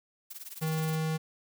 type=noise with tremolo; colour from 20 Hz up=blue; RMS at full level=-40 dBFS; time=0.3-0.96 s; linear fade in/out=10 ms; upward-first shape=triangle; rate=19 Hz; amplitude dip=95%
type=tone; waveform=square; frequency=158.4 Hz; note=D#3; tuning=31 cents sharp; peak=-29 dBFS; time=0.61-1.18 s; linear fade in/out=20 ms
effects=none